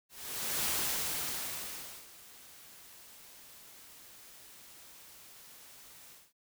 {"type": "noise with ADSR envelope", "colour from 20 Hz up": "white", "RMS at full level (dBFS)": -32, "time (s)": [0.09, 6.33], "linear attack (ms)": 570, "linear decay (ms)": 1400, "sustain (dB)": -22, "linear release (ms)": 210, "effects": []}